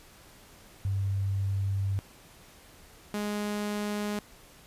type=tone pair in turn; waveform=sine / sawtooth; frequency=98 / 207.7 Hz; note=G2 / G#3; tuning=0 / 0 cents; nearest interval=octave + minor second; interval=1300 cents; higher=second; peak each=-26 / -26 dBFS; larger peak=neither; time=0.85-1.99 / 3.14-4.19 s; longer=first; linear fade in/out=0 ms; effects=pink hiss -54 dBFS RMS until 4.66 s + resampled to 32000 Hz